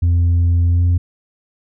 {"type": "tone with pitch glide", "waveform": "sine", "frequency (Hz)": [86, 87.55], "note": ["F2", "F2"], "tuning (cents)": [-26, 5], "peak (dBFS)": -8, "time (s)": [0.02, 0.98], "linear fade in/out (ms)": 10, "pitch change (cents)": 31, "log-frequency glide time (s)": [0.68, 0.84], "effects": ["tanh soft clip ceiling -10 dBFS"]}